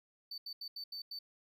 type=tone bursts at uneven times; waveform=triangle; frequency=4547 Hz; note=C#8; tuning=43 cents sharp; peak=-40 dBFS; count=6; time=0.31-0.38 / 0.46-0.53 / 0.61-0.68 / 0.76-0.84 / 0.92-1.02 / 1.11-1.19 s; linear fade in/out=5 ms; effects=none